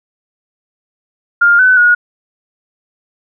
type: tone with pitch steps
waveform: sine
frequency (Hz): 1406 / 1508 / 1447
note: F6 / F#6 / F#6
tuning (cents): +11 / +32 / -39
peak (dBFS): -5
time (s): 1.41-1.95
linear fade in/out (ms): 10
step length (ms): 180
effects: none